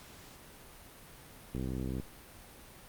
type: click train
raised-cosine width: 3 ms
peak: -24 dBFS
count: 30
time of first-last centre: 1.55-1.999 s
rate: 64.6 Hz
effects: pink hiss -53 dBFS RMS until 2.88 s + Opus 48 kbps